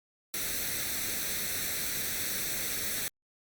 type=noise with comb filter; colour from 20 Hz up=white; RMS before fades=-33 dBFS; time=0.34-3.08 s; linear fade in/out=0 ms; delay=0.5 ms; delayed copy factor=+0.65; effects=Opus 48 kbps